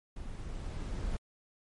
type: noise with level ramp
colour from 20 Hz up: brown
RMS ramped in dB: -42 to -34 dBFS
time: 0.16-1.17 s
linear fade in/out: 5 ms
effects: MP3 48 kbps